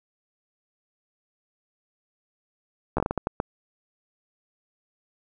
slowing click train, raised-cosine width 1 ms, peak -10 dBFS, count 9, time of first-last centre 2.97-3.401 s, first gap 13 ms, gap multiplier 1.39, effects none

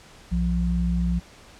sine tone pair together, 61.74 / 174.63 Hz, B1 / F3, 0 / 0 cents, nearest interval octave + tritone, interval 1800 cents, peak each -23 dBFS, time 0.31-1.2 s, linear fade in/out 20 ms, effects pink hiss -49 dBFS RMS until 1.59 s + low-pass 8000 Hz 12 dB/octave

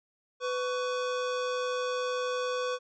square tone pair together, 499.9 / 1122.2 Hz, B4 / C#6, +21 / +21 cents, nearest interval octave + major second, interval 1400 cents, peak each -31 / -36 dBFS, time 0.4-2.79 s, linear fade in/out 50 ms, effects resampled to 16000 Hz

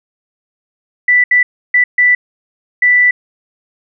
sine tone bursts at uneven times, 1975.5 Hz, B6, in tune, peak -6 dBFS, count 5, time 1.08-1.24 / 1.31-1.43 / 1.74-1.84 / 1.98-2.15 / 2.82-3.11 s, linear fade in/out 5 ms, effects none

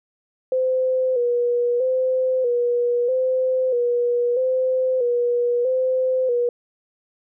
sine tone with vibrato, 498.6 Hz, B4, 16 cents sharp, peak -17 dBFS, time 0.52-6.49 s, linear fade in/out 2 ms, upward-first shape square, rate 0.78 Hz, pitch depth 57 cents each way, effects none

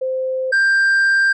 sine / triangle tone pair in turn, 520 / 1584.6 Hz, C5 / G6, -11 / +18 cents, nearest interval octave + perfect fifth, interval 1929 cents, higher second, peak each -18 / -10 dBFS, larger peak second, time 0.01-0.52 / 0.52-1.33 s, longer second, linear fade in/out 10 ms, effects resampled to 22050 Hz

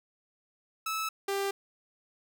sawtooth tone pair in turn, 1305 / 395.4 Hz, E6 / G4, -18 / +15 cents, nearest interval octave + major sixth, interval 2067 cents, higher first, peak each -27 / -25 dBFS, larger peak second, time 0.86-1.09 / 1.28-1.51 s, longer neither, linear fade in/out 5 ms, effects none

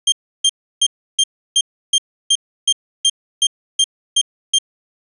sawtooth tone bursts, 3185 Hz, G7, 27 cents sharp, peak -7 dBFS, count 13, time 0.07-4.586 s, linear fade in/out 5 ms, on 52 ms, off 320 ms, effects resampled to 24000 Hz

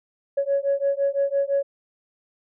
sine beating tone pair, 554.4 / 560.3 Hz, C#5 / C#5, 0 / +18 cents, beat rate 5.9 Hz, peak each -22 dBFS, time 0.37-1.63 s, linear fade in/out 10 ms, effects tanh soft clip ceiling -14 dBFS

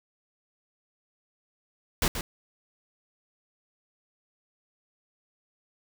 pink noise with echo, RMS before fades -24 dBFS, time 2.02-2.08 s, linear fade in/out 2 ms, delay 130 ms, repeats 1, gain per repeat -8 dB, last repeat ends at 2.21 s, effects none

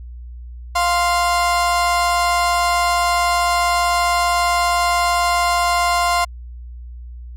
35% pulse tone pair together, 698.5 / 1046.6 Hz, F5 / C6, 0 / 0 cents, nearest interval perfect fifth, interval 700 cents, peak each -16 dBFS, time 0.75-6.25 s, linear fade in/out 10 ms, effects added 60 Hz sine -31 dBFS peak until 7.36 s + low-pass 12000 Hz 12 dB/octave

